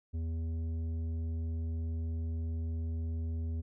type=tone with tanh clipping; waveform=sine; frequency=81.6 Hz; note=E2; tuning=17 cents flat; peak=-34 dBFS; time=0.13-3.62 s; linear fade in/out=20 ms; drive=9 dB; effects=none